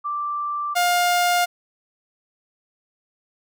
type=tone pair in turn; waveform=sine / sawtooth; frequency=1174.7 / 707.2 Hz; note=D6 / F5; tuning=0 / +22 cents; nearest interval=major sixth; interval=878 cents; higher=first; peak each=-23 / -13 dBFS; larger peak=second; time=0.04-0.75 / 0.75-1.46 s; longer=neither; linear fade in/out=20 ms; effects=none